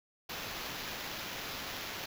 white noise with sample-and-hold, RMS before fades -41 dBFS, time 0.29-2.06 s, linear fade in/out 5 ms, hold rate 8820 Hz, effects none

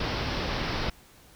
pink low-pass noise, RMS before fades -30 dBFS, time 0-0.9 s, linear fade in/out 5 ms, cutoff 5500 Hz, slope 96 dB/octave, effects pink hiss -55 dBFS RMS until 1.35 s

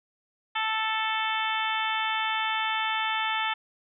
harmonic tone, 440 Hz, A4, in tune, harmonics 2 / 3 / 4 / 5 / 6 / 7 / 8, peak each -30 / -32 / -33 / -34 / -35 / -35 / -36 dBFS, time 0.55-3.54 s, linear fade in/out 10 ms, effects none

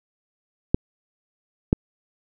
clicks, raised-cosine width 3 ms, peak -3 dBFS, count 2, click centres 0.745 / 1.729 s, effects none

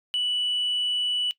sine tone, 2960 Hz, F#7, in tune, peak -21 dBFS, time 0.14-1.31 s, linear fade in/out 0 ms, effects noise-tail reverb RT60 0.1 s tail -19 dB re dry + tanh soft clip ceiling -20 dBFS

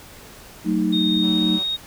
sine chord, D# diminished, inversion first, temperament just, 186.68 / 224 / 311.1 Hz, F#3 / A3 / D#4, +16 / +31 / 0 cents, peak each -22 / -23 / -21 dBFS, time 0.64-1.6 s, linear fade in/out 50 ms
sine tone with pitch glide, 3702 to 3736 Hz, A#7 to A#7, -13 to +3 cents, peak -21 dBFS, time 0.92-1.77 s, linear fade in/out 20 ms, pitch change +16 cents, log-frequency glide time 1.13-1.48 s
10% pulse tone, 190 Hz, F#3, 46 cents sharp, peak -28 dBFS, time 1.22-1.64 s, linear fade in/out 20 ms
effects pink hiss -43 dBFS RMS until 1.86 s

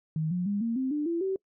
sine tone with pitch steps, 157.4 / 178.73 / 202.9 / 230.4 / 261.7 / 297.1 / 337.4 / 383.1 Hz, D#3 / F3 / G#3 / A#3 / C4 / D4 / E4 / G4, +20 / +40 / -40 / -20 / 0 / +20 / +40 / -40 cents, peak -26 dBFS, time 0.16-1.36 s, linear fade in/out 2 ms, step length 150 ms, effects noise-tail reverb RT60 0.1 s tail -25 dB re dry

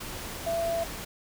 sine tone in noise, 670 Hz, E5, 28 cents sharp, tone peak -26 dBFS, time 0.46-0.84 s, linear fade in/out 10 ms, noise pink, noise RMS -38 dBFS, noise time 0-1.05 s, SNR +9 dB, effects none

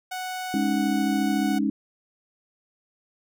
sawtooth tone, 740 Hz, F#5, in tune, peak -26 dBFS, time 0.11-1.59 s, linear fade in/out 10 ms
sine chord, Ab suspended fourth, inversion none, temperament equal, 207.7 / 277.2 / 311.1 Hz, Ab3 / Db4 / Eb4, 0 / 0 / 0 cents, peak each -25 / -25 / -27 dBFS, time 0.54-1.7 s, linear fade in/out 2 ms
effects none

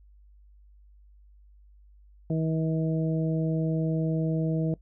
harmonic tone, 160 Hz, D#3, 49 cents sharp, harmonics 1 / 2 / 3 / 4, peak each -25 / -31 / -35 / -37 dBFS, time 2.3-4.74 s, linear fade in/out 2 ms, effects noise-tail reverb RT60 0.1 s tail -20 dB re dry + added 50 Hz sine -52 dBFS peak until 4.81 s

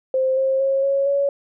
sine tone with pitch steps, 523.3 / 532.4 / 541.8 / 551.2 / 560.9 Hz, C5 / C5 / C#5 / C#5 / C#5, 0 / +30 / -40 / -10 / +20 cents, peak -16 dBFS, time 0.14-1.29 s, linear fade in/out 2 ms, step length 230 ms, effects none

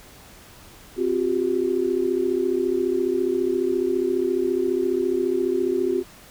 sine chord, C suspended fourth, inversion none, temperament equal with one note detuned, 261.6 / 357.4 / 392 Hz, C4 / F4 / G4, 0 / +40 / 0 cents, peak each -28 / -22 / -24 dBFS, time 0.96-6.04 s, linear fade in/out 50 ms, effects pink hiss -47 dBFS RMS until 6.3 s

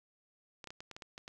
clicks, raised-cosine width 0.2 ms, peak -29 dBFS, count 9, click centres 0.642 / 0.673 / 0.705 / 0.805 / 0.913 / 0.965 / 1.022 / 1.179 / 1.279 s, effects 11-bit

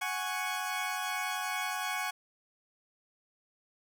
20% pulse chord, F# suspended second, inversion none, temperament equal, 740 / 830.6 / 1108.7 Hz, F#5 / G#5 / C#6, 0 / 0 / 0 cents, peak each -32 dBFS, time 0.01-2.11 s, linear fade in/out 10 ms, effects none

